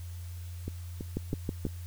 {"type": "two click trains", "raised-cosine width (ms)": 3, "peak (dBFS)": [-17, -23], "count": [4, 4], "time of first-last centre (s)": [[1.17, 1.652], [0.68, 1.667]], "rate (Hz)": [6.22, 3.04], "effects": ["added 87 Hz sine -38 dBFS peak until 1.86 s", "white hiss -55 dBFS RMS until 1.86 s"]}